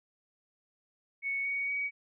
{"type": "tone with pitch steps", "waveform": "sine", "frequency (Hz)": [2217, 2239, 2261], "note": ["C#7", "C#7", "C#7"], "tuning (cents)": [0, 17, 34], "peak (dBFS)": -30, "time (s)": [1.22, 1.91], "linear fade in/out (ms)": 50, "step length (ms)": 230, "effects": []}